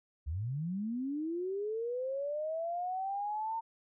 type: linear sweep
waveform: sine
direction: up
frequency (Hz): 66.7 to 914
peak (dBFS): -33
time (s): 0.26-3.61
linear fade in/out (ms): 20
effects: none